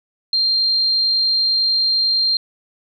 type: tone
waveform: sine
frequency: 4183 Hz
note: C8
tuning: 1 cent flat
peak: -14 dBFS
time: 0.33-2.37 s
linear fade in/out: 2 ms
effects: none